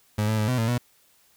30% pulse tone with pitch steps, 105.9 / 109.3 / 107 / 126.4 / 113.1 / 121.8 Hz, G#2 / A2 / A2 / B2 / A2 / B2, +34 / -11 / -48 / +41 / +48 / -24 cents, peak -19 dBFS, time 0.18-0.78 s, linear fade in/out 5 ms, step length 100 ms, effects white hiss -61 dBFS RMS until 1.36 s

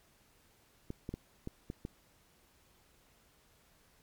clicks, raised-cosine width 3 ms, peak -26 dBFS, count 6, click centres 0.904 / 1.091 / 1.14 / 1.474 / 1.701 / 1.851 s, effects pink hiss -67 dBFS RMS until 4.02 s + MP3 96 kbps

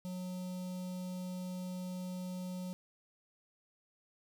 square tone with notch filter, 182.4 Hz, F#3, 24 cents flat, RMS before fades -41 dBFS, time 0.05-2.73 s, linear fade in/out 0 ms, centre 1700 Hz, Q 0.56, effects none

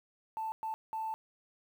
sine tone bursts at uneven times, 883 Hz, A5, 6 cents sharp, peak -33 dBFS, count 3, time 0.37-0.52 / 0.63-0.74 / 0.93-1.14 s, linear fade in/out 0 ms, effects tanh soft clip ceiling -29 dBFS + 10-bit

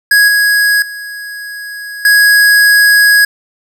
square tone with level steps, 1661.2 Hz, G#6, in tune, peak -5 / -8 / -23 / -5 dBFS, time 0.11-3.25 s, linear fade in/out 5 ms, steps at 0.28 / 0.82 / 2.05 s, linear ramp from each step 2 ms, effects none

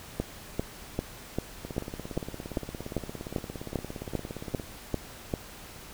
two click trains, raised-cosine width 2 ms, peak -14 / -23 dBFS, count 14 / 52, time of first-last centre 0.2-5.338 / 1.65-4.598 s, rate 2.53 / 17.3 Hz, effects pink hiss -46 dBFS RMS until 5.93 s

